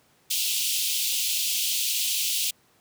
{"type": "high-pass noise", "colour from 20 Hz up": "pink", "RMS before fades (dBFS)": -26, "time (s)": [0.3, 2.51], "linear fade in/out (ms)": 10, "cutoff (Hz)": 2700, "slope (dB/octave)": 48, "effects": ["pink hiss -62 dBFS RMS until 2.8 s", "high-pass 100 Hz 12 dB/octave"]}